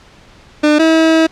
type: tone pair in turn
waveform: 30% pulse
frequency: 300.3 / 322.3 Hz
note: D4 / E4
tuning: +39 / -39 cents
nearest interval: minor second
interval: 122 cents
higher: second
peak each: -5 dBFS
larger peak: neither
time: 0.63-0.79 / 0.79-1.27 s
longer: second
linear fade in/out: 10 ms
effects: pink hiss -43 dBFS RMS until 1.31 s + low-pass 5000 Hz 12 dB/octave